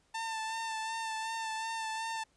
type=tone with vibrato; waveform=sawtooth; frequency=893 Hz; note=A5; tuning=25 cents sharp; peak=-31 dBFS; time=0.14-2.24 s; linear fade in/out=10 ms; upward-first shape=sine; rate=2.7 Hz; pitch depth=26 cents each way; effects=pink hiss -71 dBFS RMS until 2.36 s + resampled to 22050 Hz